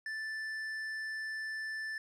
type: tone with tanh clipping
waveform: sine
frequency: 1760 Hz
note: A6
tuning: in tune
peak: -38 dBFS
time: 0.06-1.98 s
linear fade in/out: 2 ms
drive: 8 dB
effects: none